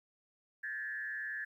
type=tone with frequency modulation; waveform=sine; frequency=1720 Hz; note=A6; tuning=40 cents flat; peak=-37 dBFS; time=0.63-1.45 s; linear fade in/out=10 ms; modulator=129 Hz; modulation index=0.86; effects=12-bit